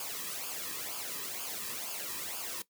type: noise with flanger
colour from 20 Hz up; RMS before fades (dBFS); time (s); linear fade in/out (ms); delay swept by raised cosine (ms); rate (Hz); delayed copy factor
white; -39; 0-2.62; 2; 0.51 to 1.41; 2.1; -0.7
effects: noise-tail reverb RT60 0.1 s tail -17 dB re dry